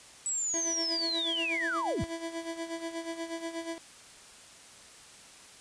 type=linear sweep; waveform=sine; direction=down; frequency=7900 to 39.6 Hz; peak=-29 dBFS; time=0.26-2.04 s; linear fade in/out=0 ms
type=tone with tremolo; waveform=25% pulse; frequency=331.3 Hz; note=E4; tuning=9 cents sharp; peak=-29 dBFS; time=0.54-3.78 s; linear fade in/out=0 ms; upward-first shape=sine; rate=8.3 Hz; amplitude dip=70%
effects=white hiss -52 dBFS RMS until 5.6 s + resampled to 22050 Hz